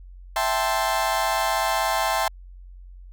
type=chord; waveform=35% pulse; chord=A minor seventh; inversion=second; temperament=equal; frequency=659.3 / 784 / 880 / 1046.5 Hz; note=E5 / G5 / A5 / C6; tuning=0 / 0 / 0 / 0 cents; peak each=-25 dBFS; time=0.36-2.28 s; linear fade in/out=2 ms; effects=added 45 Hz sine -40 dBFS peak until 3.12 s